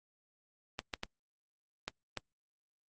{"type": "clicks", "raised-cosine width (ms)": 0.2, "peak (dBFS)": -18, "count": 5, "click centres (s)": [0.791, 0.938, 1.034, 1.88, 2.173], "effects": ["Opus 32 kbps"]}